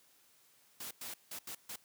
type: noise bursts at uneven times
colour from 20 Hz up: white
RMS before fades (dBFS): -44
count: 5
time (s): 0.8-0.91 / 1.01-1.14 / 1.31-1.39 / 1.47-1.55 / 1.69-1.76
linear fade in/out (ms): 5
effects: white hiss -67 dBFS RMS until 1.84 s + high-pass 100 Hz 12 dB/octave